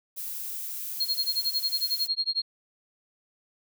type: noise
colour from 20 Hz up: violet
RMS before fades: -35 dBFS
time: 0.16-2.08 s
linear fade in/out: 20 ms
type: tone with tremolo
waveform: sine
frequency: 4251 Hz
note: C8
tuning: 27 cents sharp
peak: -22 dBFS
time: 1-2.42 s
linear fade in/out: 5 ms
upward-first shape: sine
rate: 11 Hz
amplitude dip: 100%
effects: none